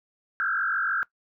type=tone with frequency modulation; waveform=sine; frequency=1480 Hz; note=F#6; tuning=in tune; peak=-23 dBFS; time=0.4-1.03 s; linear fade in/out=0 ms; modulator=46.8 Hz; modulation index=3.3; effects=noise-tail reverb RT60 0.1 s tail -20 dB re dry